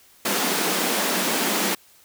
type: high-pass noise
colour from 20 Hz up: pink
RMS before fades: -23 dBFS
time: 0.25-1.75 s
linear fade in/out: 5 ms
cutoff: 180 Hz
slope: 96 dB/octave
effects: white hiss -54 dBFS RMS until 2.04 s